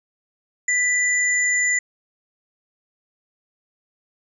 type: tone pair together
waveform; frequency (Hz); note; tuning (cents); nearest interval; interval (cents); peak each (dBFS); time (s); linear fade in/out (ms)
sine; 1979 / 7052; B6 / A8; +3 / +3; octave + minor seventh; 2200; -18 / -23; 0.68-1.79; 5
effects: none